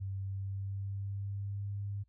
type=tone with pitch glide; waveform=sine; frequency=97 to 100.65 Hz; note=G2 to G2; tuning=-18 to +46 cents; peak=-35 dBFS; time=0-2.04 s; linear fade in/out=20 ms; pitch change=+64 cents; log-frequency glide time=0.23-1.71 s; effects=added 60 Hz sine -69 dBFS peak until 2.08 s